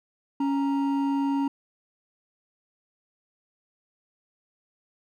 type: tone pair together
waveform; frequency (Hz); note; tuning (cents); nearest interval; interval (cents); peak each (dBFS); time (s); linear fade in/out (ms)
triangle; 277.2 / 932.3; C#4 / A#5; 0 / 0; octave + major sixth; 2100; -21 / -30; 0.4-1.48; 5
effects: none